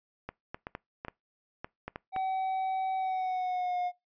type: clicks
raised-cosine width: 0.5 ms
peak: -22 dBFS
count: 10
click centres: 0.29 / 0.545 / 0.669 / 0.751 / 1.049 / 1.083 / 1.645 / 1.88 / 1.959 / 2.163 s
type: tone with pitch glide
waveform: triangle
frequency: 760 to 717.3 Hz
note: F#5 to F5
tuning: +46 to +46 cents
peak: -27 dBFS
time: 2.12-3.92 s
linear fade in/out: 50 ms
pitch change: -100 cents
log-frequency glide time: 2.97-3.78 s
effects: noise-tail reverb RT60 0.2 s tail -24 dB re dry + resampled to 11025 Hz